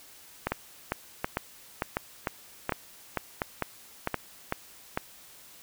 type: two click trains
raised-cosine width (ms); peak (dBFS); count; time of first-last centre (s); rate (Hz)
0.5; -12 / -12; 11 / 6; 0.47-4.975 / 0.52-4.143; 2.22 / 1.38
effects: white hiss -52 dBFS RMS until 5.62 s